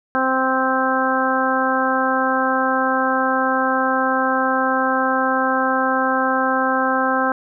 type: harmonic tone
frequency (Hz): 261.6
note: C4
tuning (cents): 0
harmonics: 1 / 2 / 3 / 4 / 5 / 6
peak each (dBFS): -23 / -23 / -23 / -23 / -23 / -23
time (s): 0.15-7.32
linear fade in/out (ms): 0
effects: none